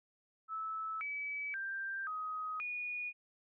sine tone with pitch steps, 1306 / 2290 / 1579 / 1259 / 2455 Hz, E6 / D7 / G6 / D#6 / D#7, -17 / -44 / +12 / +20 / -24 cents, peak -37 dBFS, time 0.48-3.13 s, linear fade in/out 50 ms, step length 530 ms, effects none

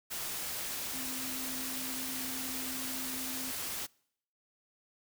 sine tone in noise, 259.8 Hz, C4, 12 cents flat, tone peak -43 dBFS, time 0.93-3.52 s, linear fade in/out 20 ms, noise white, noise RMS -38 dBFS, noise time 0.1-3.87 s, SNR -8 dB, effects noise-tail reverb RT60 0.7 s tail -26 dB re dry

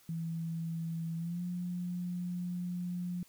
sine tone with pitch glide, 164.81 to 177.66 Hz, E3 to F3, 0 to +30 cents, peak -34 dBFS, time 0.09-3.23 s, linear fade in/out 2 ms, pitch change +130 cents, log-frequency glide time 1.17-1.43 s, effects white hiss -63 dBFS RMS until 3.28 s

